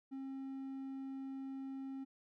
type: tone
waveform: triangle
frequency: 268.6 Hz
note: C4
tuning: 46 cents sharp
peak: -40 dBFS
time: 0.11-2.05 s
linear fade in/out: 20 ms
effects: none